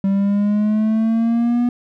triangle exponential sweep, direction up, 194.2 to 243.9 Hz, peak -12 dBFS, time 0.04-1.69 s, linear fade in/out 2 ms, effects none

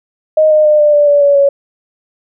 sine tone with pitch steps, 622.3 / 613 / 603.9 / 594.9 / 586 / 577.3 / 568.7 / 560.2 Hz, D#5 / D#5 / D5 / D5 / D5 / D5 / C#5 / C#5, 0 / -26 / +48 / +22 / -4 / -30 / +44 / +18 cents, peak -5 dBFS, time 0.37-1.49 s, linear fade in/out 5 ms, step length 140 ms, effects none

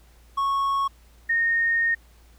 triangle / sine tone pair in turn, 1103 / 1845.4 Hz, C#6 / A#6, -9 / -18 cents, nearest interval major sixth, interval 891 cents, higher second, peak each -19 dBFS, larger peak neither, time 0.37-0.88 / 1.29-1.95 s, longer second, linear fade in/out 10 ms, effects added 58 Hz sine -51 dBFS peak until 2.38 s + pink hiss -59 dBFS RMS until 2.38 s

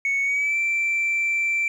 sine tone with pitch glide, 2217 to 2342 Hz, C#7 to D7, 0 to -5 cents, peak -18 dBFS, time 0.05-1.68 s, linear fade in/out 2 ms, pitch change +95 cents, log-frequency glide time 0.23-0.57 s, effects tanh soft clip ceiling -18 dBFS + 9-bit

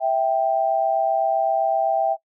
sine tone pair together, 656.2 / 784 Hz, E5 / G5, -8 / 0 cents, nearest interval minor third, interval 308 cents, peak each -20 dBFS, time 0-2.17 s, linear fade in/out 50 ms, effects noise-tail reverb RT60 0.1 s tail -22 dB re dry

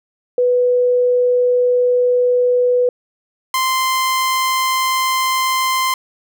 sine / sawtooth tone pair in turn, 493.9 / 1041.7 Hz, B4 / C6, 0 / -8 cents, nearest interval octave + minor second, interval 1292 cents, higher second, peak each -11 dBFS, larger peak neither, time 0.38-2.89 / 3.54-5.94 s, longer first, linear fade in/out 2 ms, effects none

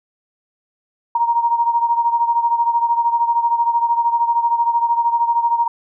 sine beating tone pair, 935 / 948 Hz, A#5 / A#5, +5 / +29 cents, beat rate 13 Hz, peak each -15 / -20 dBFS, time 1.15-5.68 s, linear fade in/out 5 ms, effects none

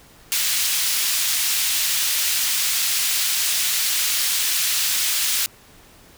pink high-pass noise, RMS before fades -21 dBFS, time 0.32-5.46 s, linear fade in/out 0 ms, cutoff 3000 Hz, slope 12 dB/octave, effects pink hiss -49 dBFS RMS until 6.17 s

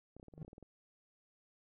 clicks, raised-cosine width 2 ms, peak -40 dBFS, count 12, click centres 0.166 / 0.198 / 0.229 / 0.283 / 0.338 / 0.379 / 0.417 / 0.448 / 0.48 / 0.531 / 0.581 / 0.627 s
triangle tone with exponential growth, 155.56 Hz, D#3, in tune, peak -37 dBFS, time 0.32-0.43 s, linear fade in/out 2 ms, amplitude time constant 23 ms
effects none

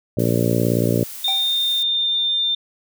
harmonic tone, 58.27 Hz, A#1, in tune, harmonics 2 / 3 / 4 / 5 / 6 / 7 / 8 / 9 / 10, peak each -21 / -23 / -24 / -25 / -26 / -26 / -27 / -28 / -28 dBFS, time 0.17-1.04 s, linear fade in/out 5 ms
blue noise, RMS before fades -34 dBFS, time 0.19-1.83 s, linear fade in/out 5 ms
sine tone with pitch glide, 3640 to 3602 Hz, A#7 to A7, -42 to +40 cents, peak -17 dBFS, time 1.24-2.55 s, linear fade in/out 5 ms, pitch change -18 cents, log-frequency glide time 1.5-2.18 s
square tone with exponential decay, 778 Hz, G5, 13 cents flat, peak -24 dBFS, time 1.28-1.58 s, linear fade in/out 1 ms, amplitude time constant 64 ms
effects none

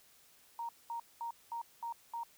sine tone bursts, 932.3 Hz, A#5, in tune, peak -37 dBFS, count 6, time 0.59-2.234 s, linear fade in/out 2 ms, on 99 ms, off 210 ms, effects white hiss -64 dBFS RMS until 2.37 s

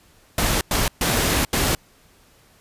pink noise bursts at uneven times, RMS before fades -20 dBFS, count 4, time 0.38-0.61 / 0.71-0.88 / 1.01-1.45 / 1.53-1.75 s, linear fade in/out 2 ms, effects pink hiss -55 dBFS RMS until 2.6 s + resampled to 32000 Hz

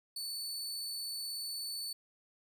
sawtooth tone, 4481 Hz, C#8, 18 cents sharp, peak -35 dBFS, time 0.16-1.93 s, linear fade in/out 5 ms, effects none

